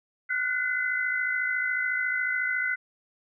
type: tone cluster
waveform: sine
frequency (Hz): 1446 / 1500 / 2035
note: F#6 / F#6 / C7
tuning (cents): -40 / +23 / -49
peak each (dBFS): -32 / -29 / -28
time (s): 0.29-2.76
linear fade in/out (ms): 20
effects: none